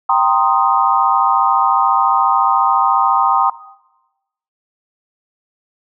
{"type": "chord", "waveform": "sine", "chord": "C minor seventh", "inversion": "second", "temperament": "equal", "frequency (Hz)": [784, 932.3, 1046.5, 1244.5], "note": ["G5", "Bb5", "C6", "Eb6"], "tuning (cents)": [0, 0, 0, 0], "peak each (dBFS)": -16, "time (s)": [0.09, 3.5], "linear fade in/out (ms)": 5, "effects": ["noise-tail reverb RT60 1.0 s tail -18 dB re dry"]}